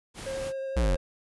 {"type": "noise", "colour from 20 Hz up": "pink", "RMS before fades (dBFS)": -40, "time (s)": [0.14, 0.53], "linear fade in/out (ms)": 50}
{"type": "tone with vibrato", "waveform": "triangle", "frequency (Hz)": 536, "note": "C5", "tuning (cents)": 42, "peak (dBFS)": -29, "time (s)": [0.26, 0.97], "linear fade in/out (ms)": 10, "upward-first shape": "sine", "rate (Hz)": 11, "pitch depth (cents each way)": 10}
{"type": "exponential sweep", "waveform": "square", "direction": "down", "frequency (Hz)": [67.5, 41.2], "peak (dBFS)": -23, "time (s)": [0.76, 0.96], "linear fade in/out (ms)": 10}
{"effects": ["resampled to 24000 Hz"]}